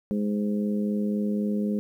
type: harmonic tone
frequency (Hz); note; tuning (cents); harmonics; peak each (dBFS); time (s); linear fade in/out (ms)
103.83; G#2; 0; 2 / 3 / 4 / 5; -24 / -36 / -34 / -37; 0.11-1.79; 0
effects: 10-bit